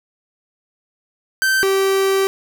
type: tone pair in turn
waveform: 45% pulse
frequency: 1551 / 387.8 Hz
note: G6 / G4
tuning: -19 / -19 cents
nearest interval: 2 octaves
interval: 2400 cents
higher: first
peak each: -14 dBFS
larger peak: neither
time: 1.42-1.63 / 1.63-2.27 s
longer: second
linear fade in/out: 0 ms
effects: none